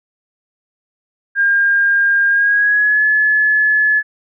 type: tone with pitch glide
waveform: sine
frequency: 1609 to 1714.6 Hz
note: G6 to A6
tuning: +45 to -45 cents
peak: -10 dBFS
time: 1.35-4.03 s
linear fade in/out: 50 ms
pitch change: +110 cents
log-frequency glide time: 2.28-3.04 s
effects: none